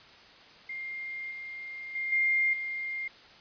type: tone with level steps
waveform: sine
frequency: 2113 Hz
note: C7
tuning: 16 cents sharp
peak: -35 / -38 / -30 / -23 / -32 dBFS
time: 0.69-3.08 s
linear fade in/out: 5 ms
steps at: 1.31 / 1.95 / 2.12 / 2.53 s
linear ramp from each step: 5 ms
effects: white hiss -53 dBFS RMS until 3.4 s + resampled to 11025 Hz